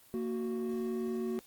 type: tone pair together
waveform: triangle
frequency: 230.2 / 370.2 Hz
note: A#3 / F#4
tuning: -22 / +1 cents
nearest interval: minor sixth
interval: 823 cents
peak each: -33 / -33 dBFS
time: 0.14-1.39 s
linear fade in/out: 0 ms
effects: white hiss -60 dBFS RMS until 1.46 s + Opus 24 kbps